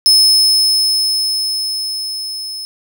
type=tone with level ramp; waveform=40% pulse; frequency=5200 Hz; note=E8; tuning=24 cents flat; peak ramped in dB=-5 to -23 dBFS; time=0.06-2.65 s; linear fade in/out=0 ms; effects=none